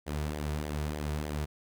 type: tone with flanger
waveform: sawtooth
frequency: 75 Hz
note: D2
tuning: 37 cents sharp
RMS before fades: -34 dBFS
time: 0.06-1.46 s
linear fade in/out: 20 ms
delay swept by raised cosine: 0.73 to 3.83 ms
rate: 3.3 Hz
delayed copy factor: -0.55
effects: none